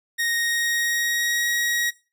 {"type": "tone with pitch glide", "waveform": "sawtooth", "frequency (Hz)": [1864.7, 1897.3], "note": ["A#6", "A#6"], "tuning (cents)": [0, 30], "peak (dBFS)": -18, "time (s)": [0.18, 1.91], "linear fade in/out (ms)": 20, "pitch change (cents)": 30, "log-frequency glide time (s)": [0.36, 1.48], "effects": ["noise-tail reverb RT60 0.3 s tail -19 dB re dry"]}